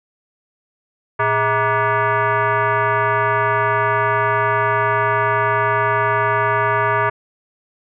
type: tone with frequency modulation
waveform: sine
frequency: 115.2 Hz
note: A#2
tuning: 20 cents flat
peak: -14 dBFS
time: 1.19-7.1 s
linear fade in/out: 10 ms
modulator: 530 Hz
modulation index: 3
effects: none